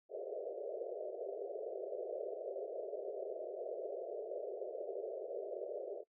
pink band-pass noise, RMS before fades -43 dBFS, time 0.09-6.04 s, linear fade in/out 50 ms, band 380 to 660 Hz, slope 96 dB/octave, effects noise-tail reverb RT60 0.1 s tail -21 dB re dry

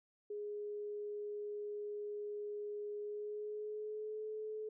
sine tone with pitch glide, 415.3 to 431.2 Hz, G#4 to A4, 0 to -35 cents, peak -40 dBFS, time 0.3-4.69 s, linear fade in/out 5 ms, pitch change +65 cents, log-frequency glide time 2.99-4.26 s, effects none

